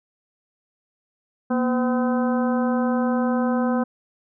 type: harmonic tone with a mistuned harmonic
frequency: 254.6 Hz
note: C4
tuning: 47 cents flat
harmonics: 1 / 2 / 3 / 4 / 5 / 6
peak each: -20 / -26 / -30 / -32 / -34 / -36 dBFS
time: 1.5-3.84 s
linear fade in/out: 10 ms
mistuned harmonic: 1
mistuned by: -110 cents
effects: none